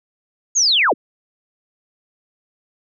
sine linear sweep, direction down, 6830 to 146.83 Hz, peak -12 dBFS, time 0.55-0.94 s, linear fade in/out 20 ms, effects none

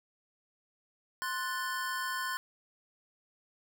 square chord, F# diminished, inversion second, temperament equal, 1046.5 / 1480 / 1760 Hz, C6 / F#6 / A6, 0 / 0 / 0 cents, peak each -37 / -38 / -40 dBFS, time 1.22-2.37 s, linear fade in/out 0 ms, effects none

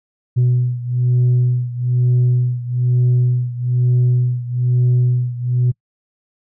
sine beating tone pair, 123.47 / 124.57 Hz, B2 / B2, 0 / +15 cents, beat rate 1.1 Hz, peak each -13 / -16 dBFS, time 0.36-5.72 s, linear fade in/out 20 ms, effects noise-tail reverb RT60 0.1 s tail -26 dB re dry + tanh soft clip ceiling -9 dBFS

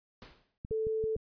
pink noise with exponential decay, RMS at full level -47 dBFS, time 0.22-0.58 s, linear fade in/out 0 ms, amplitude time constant 77 ms
clicks, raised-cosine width 5 ms, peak -29 dBFS, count 5, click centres 0.649 / 0.71 / 0.869 / 1.04 / 1.164 s
sine tone, 440 Hz, A4, in tune, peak -29 dBFS, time 0.71-1.16 s, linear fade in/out 5 ms
effects resampled to 11025 Hz

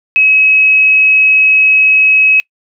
sine tone, 2559 Hz, D#7, 48 cents sharp, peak -5 dBFS, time 0.16-2.4 s, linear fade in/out 0 ms, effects noise-tail reverb RT60 0.1 s tail -26 dB re dry

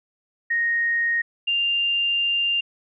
sine tone pair in turn, 1864.7 / 2794 Hz, A#6 / F7, 0 / 0 cents, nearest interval perfect fifth, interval 700 cents, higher second, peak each -19 dBFS, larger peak neither, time 0.5-1.22 / 1.47-2.61 s, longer second, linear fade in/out 10 ms, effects none

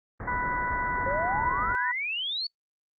pink low-pass noise, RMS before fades -36 dBFS, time 0.2-1.75 s, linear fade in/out 0 ms, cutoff 2000 Hz, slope 96 dB/octave
harmonic tone, 493.9 Hz, B4, in tune, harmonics 2 / 3 / 4, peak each -29 / -33 / -35 dBFS, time 0.27-1.92 s, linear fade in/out 10 ms
sine exponential sweep, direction up, 523.3 to 4518 Hz, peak -28 dBFS, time 1.06-2.47 s, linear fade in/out 5 ms
effects noise-tail reverb RT60 0.1 s tail -25 dB re dry + Opus 32 kbps

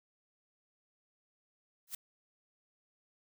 blue noise with exponential growth, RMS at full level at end -34 dBFS, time 1.87-1.95 s, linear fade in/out 5 ms, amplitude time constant 17 ms, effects none

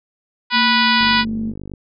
harmonic tone, 491.3 Hz, B4, 9 cents flat, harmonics 2 / 3 / 4 / 5 / 6 / 7 / 8 / 9 / 10, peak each -18 / -20 / -21 / -22 / -23 / -23 / -24 / -25 / -25 dBFS, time 0.5-1.25 s, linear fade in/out 50 ms
sine tone with pitch glide, 229.3 to 222.5 Hz, A#3 to A3, -28 to +20 cents, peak -20 dBFS, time 0.52-1.54 s, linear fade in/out 50 ms, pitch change -52 cents, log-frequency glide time 0.63-1.32 s
click train, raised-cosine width 3 ms, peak -20 dBFS, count 37, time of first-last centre 1.01-1.737 s, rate 49.5 Hz
effects none

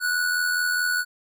square tone with amplitude modulation, 1472 Hz, F#6, 9 cents flat, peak -20 dBFS, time 0-1.05 s, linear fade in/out 50 ms, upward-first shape sine, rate 84.7 Hz, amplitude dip 45%, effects none

